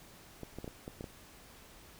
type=clicks; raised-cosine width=2 ms; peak=-28 dBFS; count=7; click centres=0.433 / 0.586 / 0.644 / 0.678 / 0.879 / 1.009 / 1.042 s; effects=pink hiss -56 dBFS RMS until 1.99 s